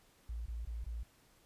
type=tone bursts; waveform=sine; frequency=57.3 Hz; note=A#1; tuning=29 cents flat; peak=-38 dBFS; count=4; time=0.29-1.033 s; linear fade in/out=5 ms; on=170 ms; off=21 ms; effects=pink hiss -67 dBFS RMS until 1.45 s + resampled to 32000 Hz